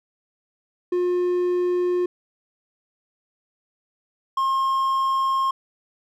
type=tone pair in turn; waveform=triangle; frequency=357.1 / 1070.1 Hz; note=F4 / C6; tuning=+39 / +39 cents; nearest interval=octave + perfect fifth; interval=1900 cents; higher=second; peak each=-17 dBFS; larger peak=neither; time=0.92-2.06 / 4.37-5.51 s; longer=neither; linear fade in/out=5 ms; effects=none